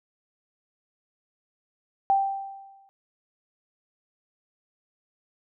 sine tone with exponential decay, 784 Hz, G5, in tune, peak -16 dBFS, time 2.1-2.89 s, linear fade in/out 0 ms, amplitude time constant 170 ms, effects none

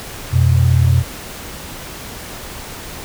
sine tone pair together, 88.74 / 125.7 Hz, F2 / B2, +28 / +31 cents, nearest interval tritone, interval 603 cents, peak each -12 dBFS, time 0.31-1.04 s, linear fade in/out 50 ms, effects pink hiss -31 dBFS RMS until 3.04 s

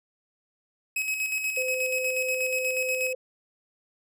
45% pulse tone with tremolo, 2555 Hz, D#7, 45 cents sharp, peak -25 dBFS, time 0.96-3.13 s, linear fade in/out 5 ms, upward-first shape square, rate 8.3 Hz, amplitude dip 45%
sine tone, 513 Hz, C5, 34 cents flat, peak -29 dBFS, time 1.57-3.15 s, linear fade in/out 5 ms
effects none

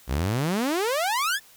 sawtooth exponential sweep, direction up, 58.27 to 1810 Hz, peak -19 dBFS, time 0.07-1.4 s, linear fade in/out 50 ms, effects white hiss -53 dBFS RMS until 1.56 s

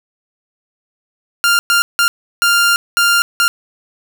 sawtooth tone bursts at uneven times, 1396.9 Hz, F6, in tune, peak -6 dBFS, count 6, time 1.44-1.59 / 1.7-1.82 / 1.99-2.08 / 2.42-2.76 / 2.97-3.22 / 3.4-3.48 s, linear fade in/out 0 ms, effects none

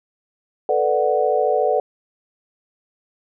sine chord, B minor seventh, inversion third, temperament equal, 440 / 493.9 / 587.3 / 740 Hz, A4 / B4 / D5 / F#5, 0 / 0 / 0 / 0 cents, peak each -21 dBFS, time 0.69-1.8 s, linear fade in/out 2 ms, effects none

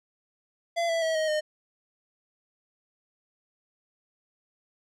square tone with pitch steps, 680 / 662.2 / 644.8 / 627.9 / 611.4 Hz, F5 / E5 / E5 / D#5 / D#5, -46 / +8 / -38 / +16 / -30 cents, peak -25 dBFS, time 0.76-1.41 s, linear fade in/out 20 ms, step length 130 ms, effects low-pass 7000 Hz 12 dB/octave

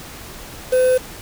triangle tone with quantisation, 510 Hz, C5, 44 cents flat, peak -10 dBFS, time 0.72-0.98 s, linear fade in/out 10 ms, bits 5, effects pink hiss -36 dBFS RMS until 1.21 s

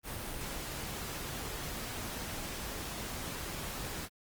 pink noise, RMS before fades -40 dBFS, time 0.03-4.09 s, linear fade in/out 50 ms, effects Opus 32 kbps

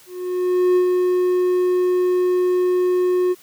triangle tone with ADSR envelope, 362.4 Hz, F#4, 36 cents flat, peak -10 dBFS, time 0.06-3.35 s, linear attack 700 ms, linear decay 92 ms, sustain -3 dB, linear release 34 ms, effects white hiss -49 dBFS RMS until 3.42 s + high-pass 100 Hz 12 dB/octave

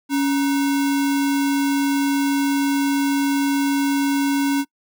sine tone with sample-and-hold, 279.3 Hz, C#4, 13 cents sharp, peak -16 dBFS, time 0.09-4.65 s, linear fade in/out 50 ms, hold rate 1225 Hz, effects noise-tail reverb RT60 0.1 s tail -23 dB re dry

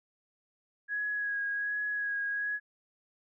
sine tone with vibrato, 1661.2 Hz, G#6, in tune, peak -30 dBFS, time 0.88-2.6 s, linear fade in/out 50 ms, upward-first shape sine, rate 1.3 Hz, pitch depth 21 cents each way, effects none

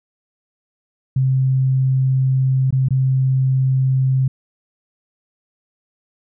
sine tone with dropouts, 131.7 Hz, C3, 12 cents sharp, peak -13 dBFS, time 1.16-4.28 s, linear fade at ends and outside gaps 5 ms, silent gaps 2.707-2.725 / 2.886-2.906 s, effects none

